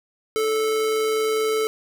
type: tone with amplitude modulation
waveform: square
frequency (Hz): 437.6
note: A4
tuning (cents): -9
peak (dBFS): -19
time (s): 0.36-1.67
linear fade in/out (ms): 0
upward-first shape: sine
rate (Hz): 131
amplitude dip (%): 30
effects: none